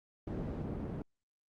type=low-pass noise; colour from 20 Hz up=white; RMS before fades=-39 dBFS; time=0.27-1.02 s; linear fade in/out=2 ms; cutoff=290 Hz; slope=12 dB/octave; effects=Opus 48 kbps